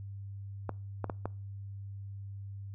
clicks, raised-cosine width 1 ms, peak -20 dBFS, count 4, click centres 0.693 / 1.043 / 1.098 / 1.256 s, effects noise-tail reverb RT60 0.4 s tail -24 dB re dry + added 99 Hz sine -40 dBFS peak until 2.74 s

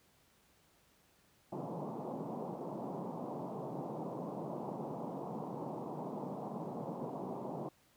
pink band-pass noise, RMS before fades -42 dBFS, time 1.52-7.69 s, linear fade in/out 5 ms, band 140 to 1000 Hz, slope 48 dB/octave, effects pink hiss -69 dBFS RMS until 7.96 s + high-pass 60 Hz 12 dB/octave

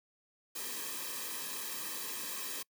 white noise with comb filter, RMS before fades -40 dBFS, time 0.55-2.63 s, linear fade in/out 10 ms, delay 1.4 ms, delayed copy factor -0.8, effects noise-tail reverb RT60 0.1 s tail -26 dB re dry + high-pass 200 Hz 12 dB/octave

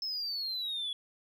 sine exponential sweep, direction down, 5274 to 3363 Hz, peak -31 dBFS, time 0.02-0.93 s, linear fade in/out 2 ms, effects tanh soft clip ceiling -31 dBFS

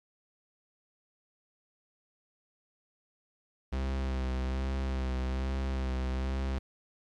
45% pulse tone with vibrato, 65.41 Hz, C2, in tune, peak -30 dBFS, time 3.72-6.59 s, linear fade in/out 10 ms, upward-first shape sine, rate 1.2 Hz, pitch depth 28 cents each way, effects low-pass 5000 Hz 12 dB/octave + 11-bit

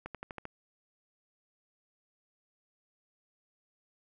accelerating click train, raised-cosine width 0.5 ms, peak -25 dBFS, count 6, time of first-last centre 0.06-0.454 s, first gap 87 ms, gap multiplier 0.95, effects none

